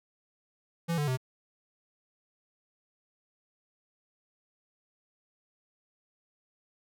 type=tone with pitch steps; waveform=square; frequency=168.2 / 147.27 / 128.95 Hz; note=E3 / D3 / C3; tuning=+35 / +5 / -25 cents; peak=-28 dBFS; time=0.88-1.174 s; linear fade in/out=20 ms; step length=98 ms; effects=none